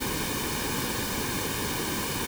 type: noise with comb filter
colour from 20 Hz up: pink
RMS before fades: -30 dBFS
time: 0-2.27 s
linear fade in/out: 20 ms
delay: 1.5 ms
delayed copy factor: -0.65
effects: none